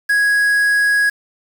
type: tone with quantisation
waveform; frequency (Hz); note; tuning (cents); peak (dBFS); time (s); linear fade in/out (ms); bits
triangle; 1661.2; G#6; 0; -10; 0.09-1.1; 10; 5
effects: none